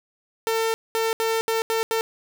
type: tone bursts at uneven times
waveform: sawtooth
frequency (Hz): 450.2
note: A4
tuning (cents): +40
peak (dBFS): -17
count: 6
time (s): 0.47-0.74 / 0.95-1.13 / 1.2-1.41 / 1.48-1.62 / 1.7-1.83 / 1.91-2.01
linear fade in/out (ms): 0
effects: none